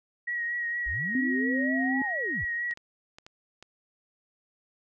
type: tone with vibrato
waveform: sine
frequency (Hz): 1900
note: A#6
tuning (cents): +33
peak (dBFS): -28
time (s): 0.27-2.74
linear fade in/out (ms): 10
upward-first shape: triangle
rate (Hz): 4.3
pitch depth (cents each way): 32
type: linear two-way sweep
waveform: sine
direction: up then down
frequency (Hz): 41.2 to 858 to 41.2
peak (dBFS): -34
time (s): 0.86-2.45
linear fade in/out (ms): 10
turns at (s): 2.04
type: tone with pitch glide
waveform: sine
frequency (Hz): 258.3 to 262.7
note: C4 to C4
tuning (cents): -22 to +7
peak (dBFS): -26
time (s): 1.15-2.02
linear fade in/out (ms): 2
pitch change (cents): +29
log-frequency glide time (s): 1.38-1.88
type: clicks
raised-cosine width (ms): 0.2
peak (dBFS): -29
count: 5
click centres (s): 2.711 / 2.774 / 3.185 / 3.265 / 3.626
effects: none